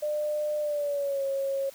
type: tone with pitch glide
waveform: sine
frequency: 600 to 547 Hz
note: D5 to C#5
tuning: +37 to -23 cents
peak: -26 dBFS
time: 0.02-1.7 s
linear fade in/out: 10 ms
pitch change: -160 cents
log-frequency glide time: 0.6-1.24 s
effects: white hiss -51 dBFS RMS until 1.74 s + high-pass 80 Hz 12 dB/octave